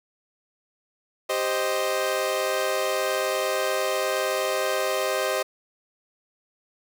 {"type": "chord", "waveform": "sawtooth", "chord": "C minor", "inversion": "second", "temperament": "equal", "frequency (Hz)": [392, 523.3, 622.3], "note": ["G4", "C5", "Eb5"], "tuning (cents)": [0, 0, 0], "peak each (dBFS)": [-26, -23, -23], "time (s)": [1.29, 5.43], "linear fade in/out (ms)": 10, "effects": []}